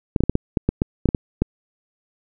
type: clicks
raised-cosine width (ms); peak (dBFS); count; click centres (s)
3; -4; 12; 0.162 / 0.206 / 0.237 / 0.296 / 0.354 / 0.572 / 0.69 / 0.819 / 1.057 / 1.089 / 1.148 / 1.42
effects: none